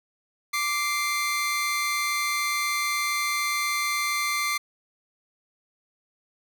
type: tone pair together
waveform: sawtooth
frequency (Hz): 1173 / 2090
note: D6 / C7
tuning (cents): -2 / -2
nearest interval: minor seventh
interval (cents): 1000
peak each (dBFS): -24 / -23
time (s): 0.53-4.58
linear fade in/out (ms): 10
effects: none